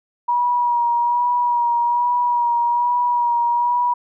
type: tone with vibrato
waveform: sine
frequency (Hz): 960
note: B5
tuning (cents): -49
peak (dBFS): -15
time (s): 0.28-3.94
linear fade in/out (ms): 10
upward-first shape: sine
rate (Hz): 1.2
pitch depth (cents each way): 22
effects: none